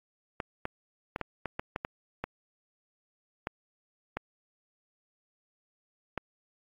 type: clicks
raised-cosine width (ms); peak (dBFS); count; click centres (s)
0.5; -17; 12; 0.402 / 0.654 / 1.161 / 1.213 / 1.457 / 1.595 / 1.761 / 1.849 / 2.24 / 3.471 / 4.17 / 6.177
effects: AAC 32 kbps